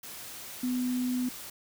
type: tone in noise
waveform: sine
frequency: 250 Hz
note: B3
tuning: 21 cents sharp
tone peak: -27 dBFS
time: 0.63-1.29 s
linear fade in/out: 5 ms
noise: white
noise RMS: -43 dBFS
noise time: 0.03-1.5 s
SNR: +13 dB
effects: none